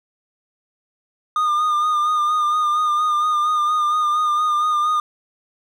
triangle tone with vibrato, 1217 Hz, D#6, 39 cents flat, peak -14 dBFS, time 1.36-5 s, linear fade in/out 2 ms, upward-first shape sine, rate 4.3 Hz, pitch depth 33 cents each way, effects none

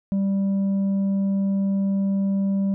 sine tone with tanh clipping, 196 Hz, G3, in tune, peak -20 dBFS, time 0.12-2.74 s, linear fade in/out 0 ms, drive 4 dB, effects none

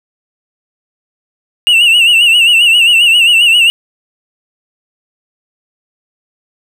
triangle tone with vibrato, 2794 Hz, F7, in tune, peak -3 dBFS, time 1.67-3.7 s, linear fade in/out 0 ms, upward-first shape sine, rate 7.5 Hz, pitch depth 90 cents each way, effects none

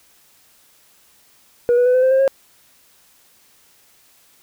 sine tone with pitch steps, 481.1 / 490.6 / 500.4 / 510.3 / 520.4 / 530.7 / 541.3 Hz, B4 / B4 / B4 / C5 / C5 / C5 / C#5, -45 / -12 / +23 / -43 / -9 / +24 / -41 cents, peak -9 dBFS, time 1.69-2.278 s, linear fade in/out 0 ms, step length 84 ms, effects tanh soft clip ceiling -10 dBFS + white hiss -54 dBFS RMS until 4.42 s

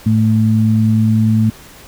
sine tone pair together, 110 / 219.8 Hz, A2 / A3, 0 / -2 cents, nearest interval octave, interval 1198 cents, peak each -12 dBFS, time 0.06-1.5 s, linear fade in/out 5 ms, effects pink hiss -39 dBFS RMS until 1.87 s

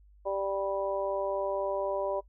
harmonic tone, 196 Hz, G3, in tune, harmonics 2 / 3 / 4 / 5, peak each -35 / -30 / -40 / -37 dBFS, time 0.25-2.21 s, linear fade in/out 20 ms, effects noise-tail reverb RT60 0.1 s tail -21 dB re dry + added 50 Hz sine -55 dBFS peak until 2.28 s

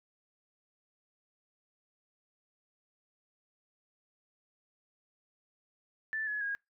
sine tone with pitch steps, 1760 / 1697.1 / 1636.5 Hz, A6 / G#6 / G#6, 0 / +37 / -26 cents, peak -32 dBFS, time 6.13-6.55 s, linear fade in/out 0 ms, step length 140 ms, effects noise-tail reverb RT60 0.2 s tail -25 dB re dry

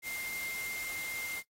sine tone in noise, 2106 Hz, C7, 11 cents sharp, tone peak -38 dBFS, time 0.02-1.43 s, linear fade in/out 50 ms, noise white, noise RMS -43 dBFS, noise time 0.02-1.43 s, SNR +2 dB, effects noise-tail reverb RT60 0.1 s tail -17 dB re dry + AAC 48 kbps

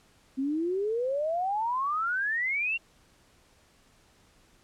sine exponential sweep, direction up, 259.2 to 2794 Hz, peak -26 dBFS, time 0.37-2.78 s, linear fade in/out 20 ms, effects pink hiss -62 dBFS RMS until 4.63 s + low-pass 10000 Hz 12 dB/octave

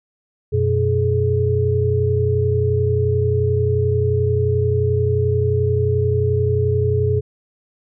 sine tone cluster, 91.4 / 122.8 / 423 Hz, F#2 / B2 / G#4, -21 / -9 / +32 cents, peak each -19 dBFS, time 0.52-7.21 s, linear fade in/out 20 ms, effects none

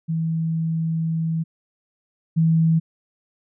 sine tone pair in turn, 162.5 / 162.5 Hz, E3 / E3, -24 / -24 cents, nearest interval unison, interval 0 cents, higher neither, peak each -20 / -14 dBFS, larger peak second, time 0.08-1.44 / 2.36-2.8 s, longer first, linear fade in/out 20 ms, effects none

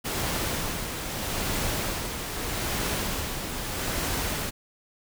pink noise with tremolo, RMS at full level -28 dBFS, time 0.04-4.51 s, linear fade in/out 20 ms, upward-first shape sine, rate 0.8 Hz, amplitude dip 45%, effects none

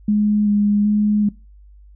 sine tone with vibrato, 207.7 Hz, G#3, in tune, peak -13 dBFS, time 0.08-1.29 s, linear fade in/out 5 ms, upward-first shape square, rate 1.3 Hz, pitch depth 14 cents each way, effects noise-tail reverb RT60 0.3 s tail -22 dB re dry + added 50 Hz sine -42 dBFS peak until 1.95 s

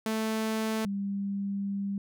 sawtooth / sine tone pair in turn, 220 / 198.76 Hz, A3 / G3, 0 / +24 cents, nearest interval major second, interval 176 cents, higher first, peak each -24 / -29 dBFS, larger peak first, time 0.06-0.85 / 0.85-1.98 s, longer second, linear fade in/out 2 ms, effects none

